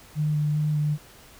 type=tone with vibrato; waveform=sine; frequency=150.5 Hz; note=D3; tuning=43 cents sharp; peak=-21 dBFS; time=0.15-0.98 s; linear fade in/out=50 ms; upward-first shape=square; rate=2.5 Hz; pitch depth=12 cents each way; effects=pink hiss -50 dBFS RMS until 1.39 s